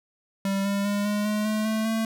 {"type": "tone with pitch steps", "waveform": "square", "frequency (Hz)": [196, 199.66, 203.4, 207.2, 211, 215, 219, 223.1], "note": ["G3", "G3", "G#3", "G#3", "G#3", "A3", "A3", "A3"], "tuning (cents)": [0, 32, -36, -4, 28, -40, -8, 24], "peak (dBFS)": -24, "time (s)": [0.45, 2.05], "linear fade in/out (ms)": 2, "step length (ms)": 200, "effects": []}